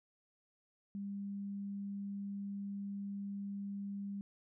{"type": "tone", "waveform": "sine", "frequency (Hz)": 200, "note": "G3", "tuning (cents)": 35, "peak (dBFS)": -39, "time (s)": [0.95, 4.21], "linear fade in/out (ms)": 0, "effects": []}